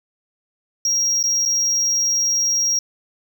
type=tone with dropouts; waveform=triangle; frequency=5630 Hz; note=F8; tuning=13 cents sharp; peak=-15 dBFS; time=0.85-2.79 s; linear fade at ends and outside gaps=2 ms; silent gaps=1.229-1.238 / 1.453-1.458 s; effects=none